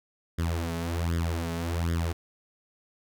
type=tone with flanger; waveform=sawtooth; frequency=83.9 Hz; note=E2; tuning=31 cents sharp; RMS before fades=-29 dBFS; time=0.38-2.13 s; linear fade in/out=10 ms; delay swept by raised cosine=0.58 to 4.68 ms; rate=1.3 Hz; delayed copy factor=+0.85; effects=none